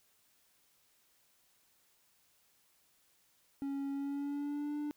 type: tone with pitch glide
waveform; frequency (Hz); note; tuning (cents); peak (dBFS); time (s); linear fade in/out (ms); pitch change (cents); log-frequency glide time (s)
triangle; 277.2 to 295.4; C#4 to D4; 0 to +10; -33; 3.62-4.91; 0; +110; 3.92-4.77
effects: white hiss -71 dBFS RMS until 4.96 s